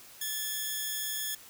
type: tone pair together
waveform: 5% pulse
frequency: 1742 / 3288 Hz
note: A6 / G#7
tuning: -18 / -18 cents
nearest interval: major seventh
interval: 1100 cents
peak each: -24 / -27 dBFS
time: 0.21-1.35 s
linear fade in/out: 5 ms
effects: white hiss -52 dBFS RMS until 1.49 s